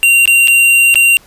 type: tone with dropouts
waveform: square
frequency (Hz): 2763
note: F7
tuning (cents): -19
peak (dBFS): -6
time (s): 0.03-1.17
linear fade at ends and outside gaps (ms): 0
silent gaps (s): 0.256-0.276 / 0.474-0.481 / 0.942-0.956
effects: pink hiss -44 dBFS RMS until 1.26 s + resampled to 32000 Hz